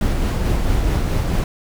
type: noise with tremolo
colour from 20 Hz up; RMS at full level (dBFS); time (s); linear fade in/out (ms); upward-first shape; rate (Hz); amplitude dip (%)
brown; -17; 0.01-1.44; 2; sine; 4.6; 25
effects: none